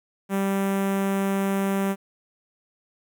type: tone with notch filter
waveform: sawtooth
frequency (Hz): 195.7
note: G3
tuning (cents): -3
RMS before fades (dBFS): -24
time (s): 0.29-1.96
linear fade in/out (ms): 50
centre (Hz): 4500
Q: 0.72
effects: 10-bit